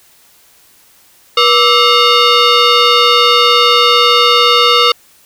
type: tone with frequency modulation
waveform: sine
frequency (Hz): 1174.7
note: D6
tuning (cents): 0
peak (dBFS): -4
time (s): 1.37-4.92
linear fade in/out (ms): 5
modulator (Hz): 829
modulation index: 3.8
effects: tanh soft clip ceiling -3 dBFS + white hiss -47 dBFS RMS until 5.25 s

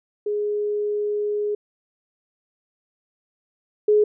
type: tone pair in turn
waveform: sine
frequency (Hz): 416.2 / 421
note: G#4 / G#4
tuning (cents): +4 / +24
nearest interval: unison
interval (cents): 20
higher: second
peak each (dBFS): -21 / -13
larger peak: second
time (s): 0.26-1.55 / 3.88-4.04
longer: first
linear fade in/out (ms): 5
effects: none

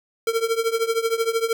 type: tone with tremolo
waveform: square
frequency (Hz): 455.3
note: A#4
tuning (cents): -41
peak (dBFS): -17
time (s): 0.27-1.53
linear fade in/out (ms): 2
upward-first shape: triangle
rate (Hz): 13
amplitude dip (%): 90
effects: none

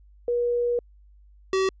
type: tone pair in turn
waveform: sine / square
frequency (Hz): 480.8 / 381.6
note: B4 / G4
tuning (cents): -46 / -47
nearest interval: major third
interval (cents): 401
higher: first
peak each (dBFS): -21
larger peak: neither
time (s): 0.28-0.79 / 1.53-1.69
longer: first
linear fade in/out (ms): 2
effects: added 50 Hz sine -50 dBFS peak until 1.8 s + resampled to 16000 Hz

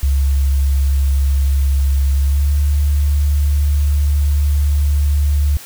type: tone with pitch glide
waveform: sine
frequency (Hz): 68.8 to 72.35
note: C#2 to D2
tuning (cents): -12 to -25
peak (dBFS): -11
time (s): 0.03-5.57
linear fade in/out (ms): 0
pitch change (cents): +87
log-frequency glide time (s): 2.15-2.58
effects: white hiss -36 dBFS RMS until 5.65 s

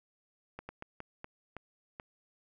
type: slowing click train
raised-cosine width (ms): 0.5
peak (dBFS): -27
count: 7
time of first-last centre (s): 0.59-1.999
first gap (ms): 100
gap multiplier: 1.34
effects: none

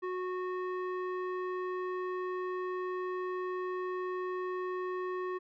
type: tone with low-pass filter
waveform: square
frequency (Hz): 366.8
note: F#4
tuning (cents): -15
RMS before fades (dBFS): -36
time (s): 0.02-5.39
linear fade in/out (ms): 20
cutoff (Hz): 1500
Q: 1.9
effects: none

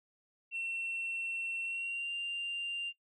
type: tone with pitch glide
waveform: sine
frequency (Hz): 2710 to 2788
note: E7 to F7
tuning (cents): +47 to -4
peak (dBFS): -33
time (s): 0.51-2.93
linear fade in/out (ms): 50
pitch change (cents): +49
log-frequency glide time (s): 1.63-2.12
effects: noise-tail reverb RT60 0.1 s tail -24 dB re dry + tanh soft clip ceiling -32 dBFS

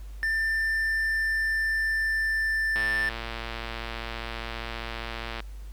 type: tone with pitch glide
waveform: triangle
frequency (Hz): 1786 to 1773.7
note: A6 to A6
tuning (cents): +25 to +13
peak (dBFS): -22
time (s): 0.23-3.09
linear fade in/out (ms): 0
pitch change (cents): -12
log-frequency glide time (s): 0.34-2.52
type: click train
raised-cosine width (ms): 0.3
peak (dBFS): -18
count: 305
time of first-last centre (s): 2.76-5.403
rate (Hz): 115
effects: added 50 Hz sine -37 dBFS peak until 5.72 s + pink hiss -57 dBFS RMS until 5.72 s

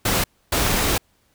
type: noise bursts at uneven times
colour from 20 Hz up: pink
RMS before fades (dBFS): -20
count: 2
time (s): 0.05-0.24 / 0.52-0.98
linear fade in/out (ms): 5
effects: pink hiss -63 dBFS RMS until 1.34 s

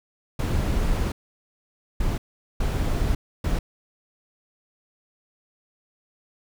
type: noise bursts at uneven times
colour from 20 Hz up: brown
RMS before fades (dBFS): -23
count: 4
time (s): 0.39-1.12 / 2-2.18 / 2.6-3.15 / 3.44-3.59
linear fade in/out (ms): 5
effects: none

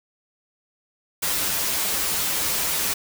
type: noise with comb filter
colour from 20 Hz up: white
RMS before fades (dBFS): -24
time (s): 1.22-2.94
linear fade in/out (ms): 10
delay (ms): 8.3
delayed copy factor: -0.7
effects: none

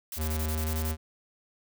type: noise bursts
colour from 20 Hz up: blue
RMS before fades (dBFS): -37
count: 9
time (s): 0.12-0.914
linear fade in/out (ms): 2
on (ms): 66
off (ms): 25
type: tone with pitch glide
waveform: square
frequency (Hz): 77.78 to 78.64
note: D#2 to D#2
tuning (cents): 0 to +19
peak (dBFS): -29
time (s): 0.16-0.97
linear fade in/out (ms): 50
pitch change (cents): +19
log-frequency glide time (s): 0.46-0.79
effects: none

